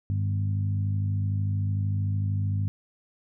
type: harmonic tone with a mistuned harmonic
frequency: 50.9 Hz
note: G#1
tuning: 34 cents flat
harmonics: 2 / 3 / 4 / 5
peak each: -24 / -35 / -38 / -42 dBFS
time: 0.1-2.68 s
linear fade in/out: 0 ms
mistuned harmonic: 2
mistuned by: -40 cents
effects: none